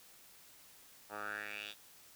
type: tone with band-pass filter sweep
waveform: 10% pulse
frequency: 103.83 Hz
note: G#2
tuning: in tune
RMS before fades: -44 dBFS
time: 1.09-1.75 s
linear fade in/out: 50 ms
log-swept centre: 970 to 3600 Hz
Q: 4.6
effects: white hiss -60 dBFS RMS until 2.15 s